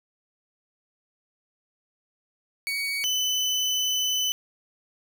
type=tone pair in turn; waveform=30% pulse; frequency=2247 / 3012 Hz; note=C#7 / F#7; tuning=+23 / +30 cents; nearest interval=perfect fourth; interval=507 cents; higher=second; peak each=-24 / -20 dBFS; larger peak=second; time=2.67-3.04 / 3.04-4.32 s; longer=second; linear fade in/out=0 ms; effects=none